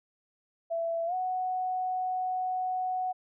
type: tone with pitch glide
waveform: sine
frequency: 667 to 740.1 Hz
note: E5 to F#5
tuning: +20 to 0 cents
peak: -28 dBFS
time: 0.7-3.13 s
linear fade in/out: 20 ms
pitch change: +180 cents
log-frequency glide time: 1.06-1.14 s
effects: none